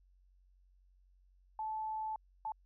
sine tone bursts at uneven times, 871 Hz, A5, 18 cents flat, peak -36 dBFS, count 2, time 1.59-2.16 / 2.45-2.52 s, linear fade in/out 2 ms, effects added 46 Hz sine -64 dBFS peak until 2.65 s

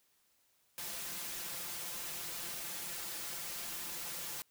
white noise with comb filter, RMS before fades -42 dBFS, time 0.78-4.42 s, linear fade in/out 0 ms, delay 5.8 ms, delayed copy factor +0.9, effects white hiss -73 dBFS RMS until 4.5 s

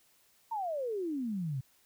sine exponential sweep, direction down, 932.3 to 124.3 Hz, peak -32 dBFS, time 0.51-1.61 s, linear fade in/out 10 ms, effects white hiss -67 dBFS RMS until 1.85 s

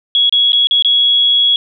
sine tone with dropouts, 3341 Hz, G#7, 10 cents sharp, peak -8 dBFS, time 0.15-1.56 s, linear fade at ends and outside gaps 1 ms, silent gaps 0.295-0.325 / 0.521-0.531 / 0.671-0.71 / 0.824-0.847 s, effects none

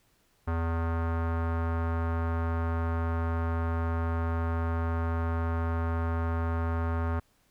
square tone with low-pass filter, 82.9 Hz, E2, 10 cents sharp, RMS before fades -29 dBFS, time 0.47-7.2 s, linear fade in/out 10 ms, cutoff 1300 Hz, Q 2.3, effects pink hiss -68 dBFS RMS until 7.5 s

